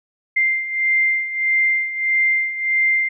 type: beating tone pair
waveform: sine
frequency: 2093 / 2094.6 Hz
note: C7 / C7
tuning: 0 / +1 cents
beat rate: 1.6 Hz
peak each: -22 / -17 dBFS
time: 0.36-3.09 s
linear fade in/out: 10 ms
effects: none